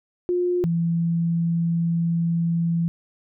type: tone pair in turn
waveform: sine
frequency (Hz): 356.1 / 168.06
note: F4 / E3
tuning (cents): +34 / +34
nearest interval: octave + minor second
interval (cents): 1300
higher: first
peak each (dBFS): -19 / -19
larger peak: neither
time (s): 0.29-0.64 / 0.64-2.88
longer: second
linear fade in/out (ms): 0
effects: none